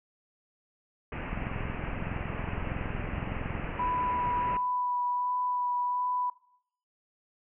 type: low-pass noise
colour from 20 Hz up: pink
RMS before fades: -37 dBFS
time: 1.12-4.57 s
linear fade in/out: 2 ms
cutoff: 2800 Hz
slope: 96 dB/octave
type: click train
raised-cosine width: 5 ms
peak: -23 dBFS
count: 52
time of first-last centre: 1.33-3.691 s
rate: 21.6 Hz
type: tone with vibrato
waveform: sine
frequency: 987.8 Hz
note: B5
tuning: in tune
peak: -27 dBFS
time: 3.79-6.3 s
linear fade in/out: 5 ms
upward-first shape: sine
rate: 1.4 Hz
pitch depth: 11 cents each way
effects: noise-tail reverb RT60 0.7 s tail -20 dB re dry